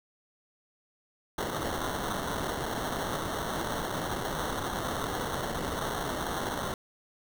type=noise with sample-and-hold; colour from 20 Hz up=white; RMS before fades=-33 dBFS; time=1.38-6.74 s; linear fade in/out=2 ms; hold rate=2450 Hz; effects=none